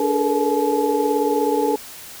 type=tone cluster; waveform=sine; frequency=289.2 / 421.1 / 440 / 476.8 / 855 Hz; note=D4 / G#4 / A4 / A#4 / A5; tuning=-27 / +24 / 0 / +39 / -50 cents; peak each=-23 dBFS; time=0-1.76 s; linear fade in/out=5 ms; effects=white hiss -38 dBFS RMS until 2.2 s